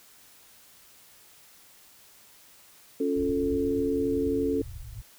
sine chord, Db augmented, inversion none, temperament equal, 277.2 / 349.2 / 440 Hz, Db4 / F4 / A4, 0 / 0 / 0 cents, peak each -27 / -33 / -27 dBFS, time 3-4.62 s, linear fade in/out 5 ms
white low-pass noise, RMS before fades -40 dBFS, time 3.16-5.02 s, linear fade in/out 5 ms, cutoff 120 Hz, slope 96 dB/octave
effects white hiss -55 dBFS RMS until 5.18 s

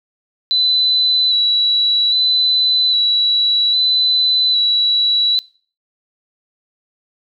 sine tone with vibrato, 3965 Hz, B7, 6 cents sharp, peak -12 dBFS, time 0.51-5.39 s, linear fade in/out 0 ms, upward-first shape square, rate 0.62 Hz, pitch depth 20 cents each way, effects noise-tail reverb RT60 0.4 s tail -20 dB re dry

